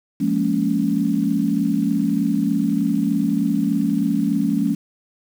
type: chord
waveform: sine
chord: Bb minor seventh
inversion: second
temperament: just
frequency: 174.81 / 209.8 / 233.1 / 279.7 Hz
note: F3 / Ab3 / Bb3 / Db4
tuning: +2 / +18 / 0 / +16 cents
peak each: -24 / -21 / -24 / -21 dBFS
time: 0.2-4.75 s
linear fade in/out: 10 ms
effects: 7-bit